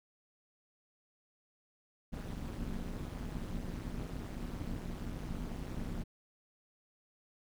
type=noise with amplitude modulation; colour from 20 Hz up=brown; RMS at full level=-36 dBFS; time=2.12-6.04 s; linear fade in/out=20 ms; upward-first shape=sine; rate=202 Hz; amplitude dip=100%; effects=none